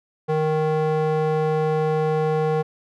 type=tone with band-pass filter; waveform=square; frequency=155.56 Hz; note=D#3; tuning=in tune; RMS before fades=-21 dBFS; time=0.28-2.63 s; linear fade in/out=20 ms; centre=540 Hz; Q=1.4; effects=none